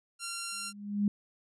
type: tone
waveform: 5% pulse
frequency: 1378 Hz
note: F6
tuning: 24 cents flat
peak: -23 dBFS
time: 0.19-0.73 s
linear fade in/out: 50 ms
type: tone with exponential growth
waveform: sine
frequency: 204.5 Hz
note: G#3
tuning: 26 cents flat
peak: -22 dBFS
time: 0.52-1.08 s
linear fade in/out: 2 ms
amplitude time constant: 120 ms
effects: resampled to 24000 Hz